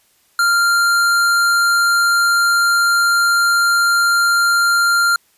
sine tone with hard clipping, 1392 Hz, F6, 6 cents flat, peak -13 dBFS, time 0.39-5.16 s, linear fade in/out 2 ms, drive 18 dB, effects white hiss -57 dBFS RMS until 5.37 s + resampled to 32000 Hz

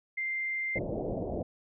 sine tone, 2093 Hz, C7, in tune, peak -30 dBFS, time 0.17-0.79 s, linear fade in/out 10 ms
white low-pass noise, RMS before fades -34 dBFS, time 0.75-1.43 s, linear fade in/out 10 ms, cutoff 660 Hz, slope 48 dB/octave
effects none

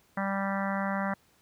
harmonic tone, 196 Hz, G3, in tune, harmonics 1 / 3 / 4 / 5 / 6 / 7 / 8 / 9 / 10, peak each -31 / -36 / -37 / -38 / -39 / -39 / -40 / -41 / -41 dBFS, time 0.17-1.14 s, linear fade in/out 5 ms, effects pink hiss -65 dBFS RMS until 1.41 s + high-pass 60 Hz 12 dB/octave

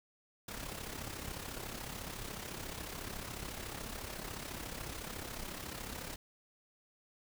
pink noise with amplitude modulation, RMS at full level -41 dBFS, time 0.48-6.16 s, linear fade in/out 5 ms, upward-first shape sine, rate 34 Hz, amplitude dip 60%, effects none

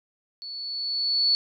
sine tone with level ramp, 4435 Hz, C#8, in tune, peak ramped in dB -35 to -17 dBFS, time 0.42-1.35 s, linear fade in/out 0 ms, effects none

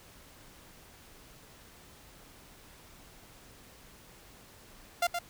sawtooth tone with echo, 695 Hz, F5, 9 cents flat, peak -21 dBFS, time 5.02-5.07 s, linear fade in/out 5 ms, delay 120 ms, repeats 1, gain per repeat -6 dB, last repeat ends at 5.19 s, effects pink hiss -55 dBFS RMS until 5.29 s

